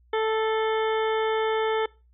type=harmonic tone with a mistuned harmonic; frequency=440 Hz; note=A4; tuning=in tune; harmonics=1 / 2 / 3 / 4 / 5 / 7 / 8; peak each=-23 / -29 / -33 / -35 / -37 / -40 / -41 dBFS; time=0.13-1.86 s; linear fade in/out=5 ms; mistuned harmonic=5; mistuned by=-21 cents; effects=noise-tail reverb RT60 0.3 s tail -23 dB re dry + added 60 Hz sine -56 dBFS peak until 2.13 s